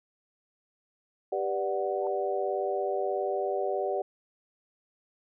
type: chord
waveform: sine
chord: G major seventh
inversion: none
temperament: equal with one note detuned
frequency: 392 / 490.5 / 587.3 / 740 Hz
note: G4 / B4 / D5 / F#5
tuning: 0 / -12 / 0 / 0 cents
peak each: -31 / -35 / -32 / -33 dBFS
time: 1.32-4.02 s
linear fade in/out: 5 ms
type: tone with exponential growth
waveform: sine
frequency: 880 Hz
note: A5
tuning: in tune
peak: -35 dBFS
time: 1.96-2.07 s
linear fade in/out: 1 ms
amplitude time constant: 23 ms
effects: none